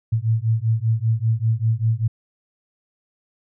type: beating tone pair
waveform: sine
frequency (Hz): 110 / 115.1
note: A2 / A#2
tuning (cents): 0 / -22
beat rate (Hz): 5.1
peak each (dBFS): -20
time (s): 0.12-2.08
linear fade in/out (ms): 10
effects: none